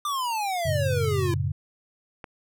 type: exponential sweep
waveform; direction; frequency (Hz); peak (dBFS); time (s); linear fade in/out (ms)
square; down; 1202 to 334.5; -26; 0.05-1.34; 2
type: chord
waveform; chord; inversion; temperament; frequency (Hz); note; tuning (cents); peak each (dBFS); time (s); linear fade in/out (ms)
sine; F# minor; none; just; 92.5 / 111 / 138.75; F#2 / A2 / C#3; 0 / +16 / +2; -27 / -30 / -27; 0.65-1.52; 10
type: click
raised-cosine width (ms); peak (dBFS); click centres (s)
0.5; -23; 2.242
effects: none